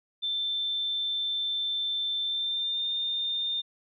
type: tone with pitch glide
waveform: sine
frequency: 3550 to 3618 Hz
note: A7 to A7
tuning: +15 to +48 cents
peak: -27 dBFS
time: 0.22-3.62 s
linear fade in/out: 20 ms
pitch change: +33 cents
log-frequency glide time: 2.23-2.85 s
effects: none